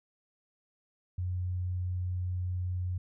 sine tone, 90.5 Hz, F#2, 38 cents flat, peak -30 dBFS, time 1.18-2.98 s, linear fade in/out 5 ms, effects none

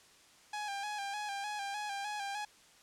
sawtooth tone with vibrato, 817 Hz, G#5, 29 cents flat, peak -33 dBFS, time 0.53-2.45 s, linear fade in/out 5 ms, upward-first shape square, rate 3.3 Hz, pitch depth 44 cents each way, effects white hiss -61 dBFS RMS until 2.82 s + low-pass 8000 Hz 12 dB/octave

